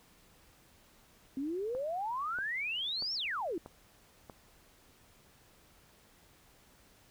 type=exponential two-way sweep; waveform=sine; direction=up then down; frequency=260 to 5588 to 304.2 Hz; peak=-33 dBFS; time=1.37-3.58 s; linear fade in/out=2 ms; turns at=3.14 s
type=click train; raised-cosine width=1 ms; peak=-32 dBFS; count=5; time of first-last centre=1.75-4.298 s; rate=1.57 Hz
effects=pink hiss -63 dBFS RMS until 7.1 s